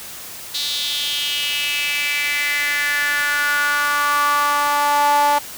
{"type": "tone with high-pass filter sweep", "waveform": "sawtooth", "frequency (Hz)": 290.3, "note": "D4", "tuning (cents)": -20, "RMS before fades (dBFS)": -19, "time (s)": [0.54, 5.39], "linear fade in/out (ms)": 10, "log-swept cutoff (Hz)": [3900, 800], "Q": 5.1, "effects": ["white hiss -34 dBFS RMS until 5.57 s"]}